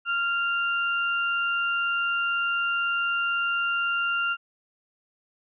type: tone pair together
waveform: sine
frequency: 1391 / 2782 Hz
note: F6 / F7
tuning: -7 / -7 cents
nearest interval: octave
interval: 1200 cents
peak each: -24 / -29 dBFS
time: 0.05-4.37 s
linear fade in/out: 50 ms
effects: none